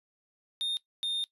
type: tone pair in turn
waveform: triangle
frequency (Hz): 3662 / 3647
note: A#7 / A#7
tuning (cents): -32 / -39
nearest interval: unison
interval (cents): 7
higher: first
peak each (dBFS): -27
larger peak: neither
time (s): 0.61-0.77 / 1.03-1.24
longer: second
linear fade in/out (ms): 0
effects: noise-tail reverb RT60 0.1 s tail -17 dB re dry + resampled to 32000 Hz